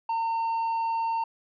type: tone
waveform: triangle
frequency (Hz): 911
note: A#5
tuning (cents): -40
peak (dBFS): -23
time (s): 0.09-1.24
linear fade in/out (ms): 5
effects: resampled to 11025 Hz